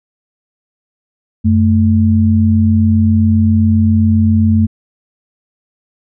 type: tone pair together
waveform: sine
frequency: 92.5 / 220 Hz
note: F#2 / A3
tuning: 0 / 0 cents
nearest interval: octave + minor third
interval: 1500 cents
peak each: -10 dBFS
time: 1.44-4.67 s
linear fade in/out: 20 ms
effects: none